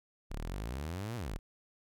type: exponential two-way sweep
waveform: sawtooth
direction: up then down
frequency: 32.48 to 124.2 to 32.48 Hz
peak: -33 dBFS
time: 0.3-1.39 s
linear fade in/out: 20 ms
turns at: 1.16 s
effects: none